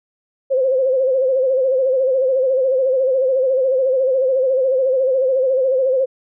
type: tone with vibrato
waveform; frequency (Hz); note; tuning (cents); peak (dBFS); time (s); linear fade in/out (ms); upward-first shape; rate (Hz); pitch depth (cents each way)
sine; 523.3; C5; 0; -13; 0.5-6.06; 20; sine; 14; 68
effects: none